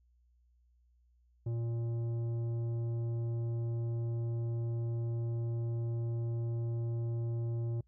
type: tone with tanh clipping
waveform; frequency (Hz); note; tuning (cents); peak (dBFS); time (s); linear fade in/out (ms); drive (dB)
sine; 116.54; A#2; 0; -34; 1.46-7.81; 5; 10
effects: noise-tail reverb RT60 0.1 s tail -26 dB re dry + added 60 Hz sine -65 dBFS peak until 7.87 s